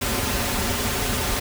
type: noise with comb filter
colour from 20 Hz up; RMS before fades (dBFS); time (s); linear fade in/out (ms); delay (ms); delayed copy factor
pink; -24; 0.01-1.4; 10; 6.2; -0.65
effects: none